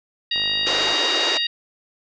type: harmonic tone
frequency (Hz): 941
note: A#5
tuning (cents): +16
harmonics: 2 / 3 / 4 / 5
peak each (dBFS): -29 / -25 / -22 / -28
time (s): 0.31-1.47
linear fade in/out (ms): 5
type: click train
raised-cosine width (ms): 1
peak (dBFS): -23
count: 30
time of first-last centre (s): 0.36-0.924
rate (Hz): 51.4
type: band-pass noise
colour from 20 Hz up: pink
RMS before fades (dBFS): -25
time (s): 0.66-1.38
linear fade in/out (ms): 10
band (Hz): 310 to 6500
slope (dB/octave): 48
effects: none